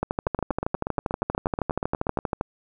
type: two click trains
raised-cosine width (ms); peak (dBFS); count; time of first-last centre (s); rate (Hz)
1; -10 / -12; 31 / 17; 0.03-2.411 / 0.27-2.188; 12.6 / 8.34
effects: none